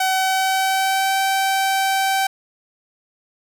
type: tone with pitch glide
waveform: sawtooth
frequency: 757 to 773.4 Hz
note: F#5 to G5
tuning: +39 to -24 cents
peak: -13 dBFS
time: 0-2.27 s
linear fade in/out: 5 ms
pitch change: +37 cents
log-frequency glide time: 0.11-1.19 s
effects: none